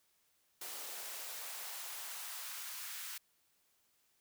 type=noise with high-pass filter sweep; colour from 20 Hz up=white; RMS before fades=-45 dBFS; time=0.61-3.18 s; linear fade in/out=5 ms; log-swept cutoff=410 to 1500 Hz; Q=1.2; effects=white hiss -75 dBFS RMS until 4.2 s